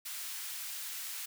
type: high-pass noise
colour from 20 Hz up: white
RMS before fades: -41 dBFS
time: 0.05-1.26 s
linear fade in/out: 10 ms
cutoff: 1400 Hz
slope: 12 dB/octave
effects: none